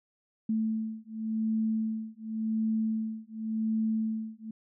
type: beating tone pair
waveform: sine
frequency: 220 / 220.9 Hz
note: A3 / A3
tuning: 0 / +7 cents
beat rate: 0.9 Hz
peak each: -31 dBFS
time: 0.49-4.51 s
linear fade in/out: 5 ms
effects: none